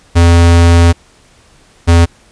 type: tone pair in turn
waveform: square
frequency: 85.2 / 84.76 Hz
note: F2 / E2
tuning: -42 / +49 cents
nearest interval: unison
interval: 9 cents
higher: first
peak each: -4 dBFS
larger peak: neither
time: 0.15-0.93 / 1.87-2.06 s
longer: first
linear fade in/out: 20 ms
effects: pink hiss -46 dBFS RMS until 2.31 s + resampled to 22050 Hz